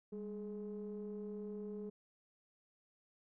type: ring-modulated tone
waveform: triangle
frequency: 110 Hz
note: A2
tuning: in tune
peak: -36 dBFS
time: 0.12-1.9 s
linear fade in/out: 10 ms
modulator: 311 Hz
effects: tanh soft clip ceiling -36 dBFS